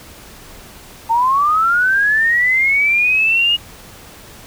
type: linear sweep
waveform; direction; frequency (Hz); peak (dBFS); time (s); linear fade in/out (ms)
sine; up; 890 to 2880; -11; 1.09-3.57; 20
effects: pink hiss -39 dBFS RMS until 4.46 s